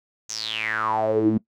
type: tone with band-pass filter sweep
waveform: sawtooth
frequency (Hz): 110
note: A2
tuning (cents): 0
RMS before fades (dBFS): -23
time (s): 0.29-1.38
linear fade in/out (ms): 10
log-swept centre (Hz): 6500 to 230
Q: 9.5
effects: noise-tail reverb RT60 0.1 s tail -20 dB re dry